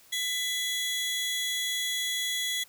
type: tone pair together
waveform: sawtooth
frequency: 1998 / 3364 Hz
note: B6 / G#7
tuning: +20 / +22 cents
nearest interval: major sixth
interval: 902 cents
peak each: -29 / -27 dBFS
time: 0.12-2.64 s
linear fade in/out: 10 ms
effects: white hiss -57 dBFS RMS until 2.68 s